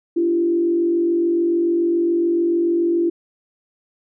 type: tone with frequency modulation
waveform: sine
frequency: 340.2 Hz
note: F4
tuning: 45 cents flat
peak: -15 dBFS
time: 0.16-3.1 s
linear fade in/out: 10 ms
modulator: 47 Hz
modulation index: 0.48
effects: none